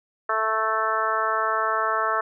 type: harmonic tone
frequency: 220 Hz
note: A3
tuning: in tune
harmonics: 2 / 3 / 4 / 5 / 6 / 7 / 8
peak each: -32 / -29 / -32 / -26 / -25 / -32 / -32 dBFS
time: 0.29-2.21 s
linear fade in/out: 5 ms
effects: none